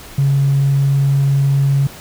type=tone; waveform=triangle; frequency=138.59 Hz; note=C#3; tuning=in tune; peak=-7 dBFS; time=0.18-1.87 s; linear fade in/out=5 ms; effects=tanh soft clip ceiling -8 dBFS + pink hiss -36 dBFS RMS until 2 s